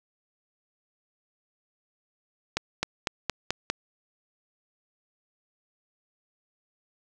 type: accelerating click train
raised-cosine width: 0.2 ms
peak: -8 dBFS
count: 6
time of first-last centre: 2.57-3.7 s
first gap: 260 ms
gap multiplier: 0.93
effects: none